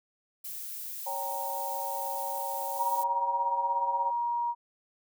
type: noise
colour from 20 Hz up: violet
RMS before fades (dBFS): -39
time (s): 0.44-3.04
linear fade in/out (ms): 10
type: chord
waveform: sine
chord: G diminished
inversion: second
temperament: equal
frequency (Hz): 554.4 / 784 / 932.3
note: Db5 / G5 / Bb5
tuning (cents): 0 / 0 / 0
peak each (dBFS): -39 / -38 / -34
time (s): 1.06-4.11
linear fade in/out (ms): 10
type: tone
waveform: sine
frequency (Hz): 949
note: A#5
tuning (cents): +31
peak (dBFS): -27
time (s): 2.76-4.55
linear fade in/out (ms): 50
effects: none